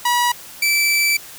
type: tone pair in turn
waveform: sawtooth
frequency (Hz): 968 / 2322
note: B5 / D7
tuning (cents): -35 / -20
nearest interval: octave + minor third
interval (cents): 1515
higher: second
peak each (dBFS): -11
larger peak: neither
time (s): 0.05-0.32 / 0.62-1.17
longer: second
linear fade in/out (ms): 5
effects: white hiss -38 dBFS RMS until 1.38 s